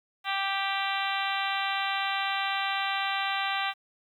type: harmonic tone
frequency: 392 Hz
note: G4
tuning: in tune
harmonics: 2 / 3 / 4 / 5 / 6 / 7 / 8 / 9 / 10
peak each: -32 / -34 / -35 / -36 / -37 / -37 / -38 / -39 / -39 dBFS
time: 0.24-3.74 s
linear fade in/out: 50 ms
effects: 10-bit